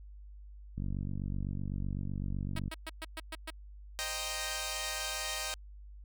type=click train; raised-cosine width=5 ms; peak=-25 dBFS; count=92; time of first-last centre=0.78-2.68 s; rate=47.9 Hz
type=tone bursts; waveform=5% pulse; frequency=319.8 Hz; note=D#4; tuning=48 cents sharp; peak=-27 dBFS; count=7; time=2.56-3.504 s; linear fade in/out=5 ms; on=32 ms; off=120 ms
type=chord; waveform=5% pulse; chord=C minor seventh; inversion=none; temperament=equal; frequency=523.3 / 622.3 / 784 / 932.3 Hz; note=C5 / Eb5 / G5 / Bb5; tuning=0 / 0 / 0 / 0 cents; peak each=-32 / -27 / -28 / -31 dBFS; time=3.99-5.54 s; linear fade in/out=0 ms
effects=added 50 Hz sine -47 dBFS peak until 6.04 s